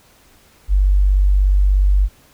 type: tone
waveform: sine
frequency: 48.38 Hz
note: G1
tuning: 22 cents flat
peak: -10 dBFS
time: 0.68-2.09 s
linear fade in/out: 50 ms
effects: pink hiss -51 dBFS RMS until 2.33 s